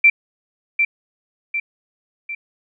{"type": "tone with echo", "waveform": "sine", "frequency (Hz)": 2349, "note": "D7", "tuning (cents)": 0, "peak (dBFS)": -7, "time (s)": [0.04, 0.1], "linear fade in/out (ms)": 5, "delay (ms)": 750, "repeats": 3, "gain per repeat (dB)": -6, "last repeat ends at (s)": 2.35, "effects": []}